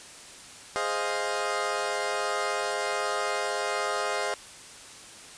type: chord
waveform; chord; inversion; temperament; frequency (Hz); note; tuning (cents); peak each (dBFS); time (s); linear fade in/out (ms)
20% pulse; F minor seventh; first; equal; 415.3 / 523.3 / 622.3 / 698.5; Ab4 / C5 / Eb5 / F5; 0 / 0 / 0 / 0; -28; 0.76-4.34; 0
effects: white hiss -46 dBFS RMS until 5.37 s + resampled to 22050 Hz